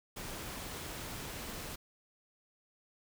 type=noise; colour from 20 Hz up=pink; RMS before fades=-43 dBFS; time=0.16-1.76 s; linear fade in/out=10 ms; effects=none